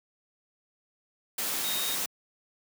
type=tone in noise; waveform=sine; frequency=3729 Hz; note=A#7; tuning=in tune; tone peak=-33 dBFS; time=1.64-1.95 s; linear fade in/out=5 ms; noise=white; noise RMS=-31 dBFS; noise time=1.38-2.06 s; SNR=-5 dB; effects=high-pass 150 Hz 12 dB/octave